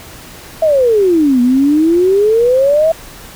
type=exponential two-way sweep; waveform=sine; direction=down then up; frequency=659.3 to 239.9 to 659.3 Hz; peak=-7 dBFS; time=0.62-2.92 s; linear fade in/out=5 ms; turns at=1.41 s; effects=pink hiss -34 dBFS RMS until 3.35 s